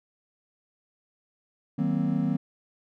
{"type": "chord", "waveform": "triangle", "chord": "C half-diminished seventh", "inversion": "first", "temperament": "just", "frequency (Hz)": [156.98, 188.37, 235.5, 261.6], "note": ["Eb3", "Gb3", "Bb3", "C4"], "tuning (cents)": [16, 31, 18, 0], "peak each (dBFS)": -27, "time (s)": [1.78, 2.37], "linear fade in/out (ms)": 10, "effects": []}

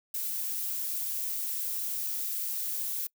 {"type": "noise", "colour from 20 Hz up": "violet", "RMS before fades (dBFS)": -33, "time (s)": [0.14, 3.07], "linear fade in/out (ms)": 5, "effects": ["noise-tail reverb RT60 0.1 s tail -24 dB re dry"]}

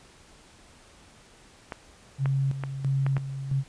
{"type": "clicks", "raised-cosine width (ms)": 0.5, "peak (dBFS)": -18, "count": 5, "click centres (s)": [1.722, 2.258, 2.637, 3.065, 3.167]}
{"type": "tone with tremolo", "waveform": "sine", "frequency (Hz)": 136.1, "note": "C#3", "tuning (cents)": -31, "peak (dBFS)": -22, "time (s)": [2.18, 3.64], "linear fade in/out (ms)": 50, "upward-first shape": "square", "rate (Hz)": 1.5, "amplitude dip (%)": 65}
{"effects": ["pink hiss -54 dBFS RMS until 3.68 s", "resampled to 22050 Hz"]}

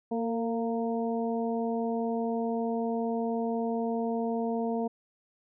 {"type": "harmonic tone with a mistuned harmonic", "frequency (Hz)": 231, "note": "A#3", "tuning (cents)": -16, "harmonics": [1, 2, 3, 4], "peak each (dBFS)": [-30, -32, -35, -41], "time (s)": [0.11, 4.88], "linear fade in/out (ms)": 10, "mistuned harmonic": 2, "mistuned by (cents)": -22, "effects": []}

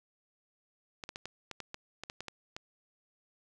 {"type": "clicks", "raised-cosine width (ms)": 0.2, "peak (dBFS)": -23, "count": 12, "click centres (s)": [1.038, 1.091, 1.159, 1.256, 1.513, 1.603, 1.744, 2.036, 2.099, 2.206, 2.283, 2.565], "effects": []}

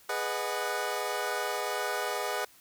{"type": "chord", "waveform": "20% pulse", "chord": "G# minor seventh", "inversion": "none", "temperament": "equal with one note detuned", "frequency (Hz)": [415.3, 493.9, 611.6, 740], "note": ["G#4", "B4", "D#5", "F#5"], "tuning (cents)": [0, 0, -30, 0], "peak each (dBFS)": -31, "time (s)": [0.09, 2.45], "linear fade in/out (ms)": 5, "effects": ["white hiss -58 dBFS RMS until 2.6 s"]}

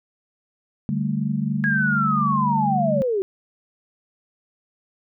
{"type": "chord", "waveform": "sine", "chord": "D suspended fourth", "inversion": "none", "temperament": "equal", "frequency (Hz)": [146.83, 196, 220], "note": ["D3", "G3", "A3"], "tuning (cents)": [0, 0, 0], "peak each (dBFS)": -25, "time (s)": [0.89, 3.02], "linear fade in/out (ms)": 0}
{"type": "linear sweep", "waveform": "sine", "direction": "down", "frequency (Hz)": [1661.2, 370], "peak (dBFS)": -19, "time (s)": [1.64, 3.22], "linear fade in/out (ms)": 0}
{"effects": []}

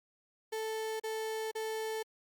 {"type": "tone bursts", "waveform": "35% pulse", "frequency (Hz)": 440, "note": "A4", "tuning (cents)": 0, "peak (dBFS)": -33, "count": 3, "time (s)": [0.52, 2.03], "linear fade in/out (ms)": 10, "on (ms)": 480, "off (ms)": 35, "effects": ["Opus 48 kbps"]}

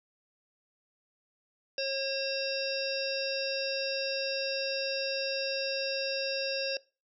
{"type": "harmonic tone with a mistuned harmonic", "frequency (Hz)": 542, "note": "C#5", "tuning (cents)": -39, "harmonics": [1, 3, 5, 7, 9, 10], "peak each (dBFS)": [-32, -42, -38, -44, -38, -37], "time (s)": [1.78, 6.77], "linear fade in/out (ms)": 2, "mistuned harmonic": 10, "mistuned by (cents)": 34, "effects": ["noise-tail reverb RT60 0.3 s tail -21 dB re dry"]}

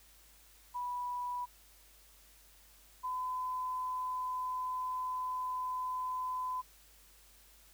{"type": "tone pair in turn", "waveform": "sine", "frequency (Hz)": [983, 1012.4], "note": ["B5", "B5"], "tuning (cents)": [-8, 43], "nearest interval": "minor second", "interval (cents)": 51, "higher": "second", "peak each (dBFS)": [-35, -34], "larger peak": "second", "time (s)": [[0.74, 1.46], [3.03, 6.62]], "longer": "second", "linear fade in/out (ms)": 20, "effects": ["added 50 Hz sine -64 dBFS peak until 7.73 s", "white hiss -62 dBFS RMS until 7.73 s"]}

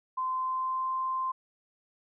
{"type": "tone with pitch glide", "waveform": "sine", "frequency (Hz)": [1033, 1043.2], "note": ["C6", "C6"], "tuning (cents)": [-22, -5], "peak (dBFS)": -28, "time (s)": [0.17, 1.32], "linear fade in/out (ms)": 10, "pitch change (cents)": 17, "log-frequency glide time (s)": [0.33, 0.92], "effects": []}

